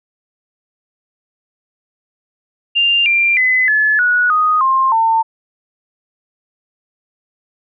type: tone with pitch steps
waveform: sine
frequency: 2794 / 2377 / 2022 / 1719.9 / 1463.1 / 1244.6 / 1058.7 / 900.6 Hz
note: F7 / D7 / B6 / A6 / F#6 / D#6 / C6 / A5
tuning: 0 / +20 / +40 / -40 / -20 / 0 / +20 / +40 cents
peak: -10 dBFS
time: 2.75-5.23 s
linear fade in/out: 20 ms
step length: 310 ms
effects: none